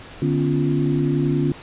sine tone cluster, 147.4 / 248.5 / 279.1 / 347.9 Hz, D3 / B3 / C#4 / F4, +7 / +11 / +12 / -7 cents, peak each -20 / -25 / -23 / -24 dBFS, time 0.22-1.52 s, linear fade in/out 2 ms, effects pink hiss -40 dBFS RMS until 1.62 s + resampled to 8000 Hz

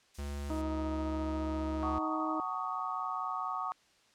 violet noise, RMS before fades -44 dBFS, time 0.14-0.62 s, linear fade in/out 10 ms
square tone, 71.4 Hz, D2, 48 cents flat, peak -37 dBFS, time 0.18-1.99 s, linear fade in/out 10 ms
harmonic tone, 314 Hz, D#4, 16 cents sharp, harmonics 1 / 2 / 3 / 4, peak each -35 / -41 / -45 / -47 dBFS, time 0.5-2.4 s, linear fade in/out 0 ms
sine chord, D# half-diminished seventh, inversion first, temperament just, 746.7 / 896 / 1120.1 / 1244.5 Hz, F#5 / A5 / C#6 / D#6, +16 / +31 / +18 / 0 cents, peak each -40 / -42 / -37 / -38 dBFS, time 1.83-3.72 s, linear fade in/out 0 ms
effects white hiss -66 dBFS RMS until 4.14 s + low-pass 6000 Hz 12 dB/octave

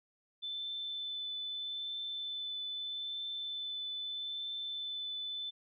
sine tone with vibrato, 3520 Hz, A7, in tune, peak -37 dBFS, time 0.42-5.51 s, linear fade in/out 20 ms, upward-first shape triangle, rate 0.79 Hz, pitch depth 11 cents each way, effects none

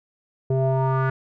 square tone with low-pass filter sweep, 132.2 Hz, C3, 18 cents sharp, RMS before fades -21 dBFS, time 0.5-1.1 s, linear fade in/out 5 ms, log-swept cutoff 500 to 1500 Hz, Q 4.1, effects none

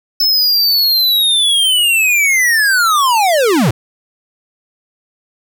square linear sweep, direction down, 5280 to 94.3 Hz, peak -10 dBFS, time 0.2-3.71 s, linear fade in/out 5 ms, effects none

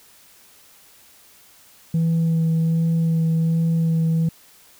sine tone with vibrato, 163.7 Hz, E3, 12 cents flat, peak -14 dBFS, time 1.94-4.29 s, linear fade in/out 5 ms, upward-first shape sine, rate 1.3 Hz, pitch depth 13 cents each way, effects tanh soft clip ceiling -15 dBFS + white hiss -51 dBFS RMS until 4.79 s

